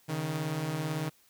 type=beating tone pair; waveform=sawtooth; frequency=138.59 / 156.59 Hz; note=C#3 / D#3; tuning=0 / +11 cents; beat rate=18 Hz; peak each=-33 / -28 dBFS; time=0.08-1.1 s; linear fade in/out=20 ms; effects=white hiss -64 dBFS RMS until 1.29 s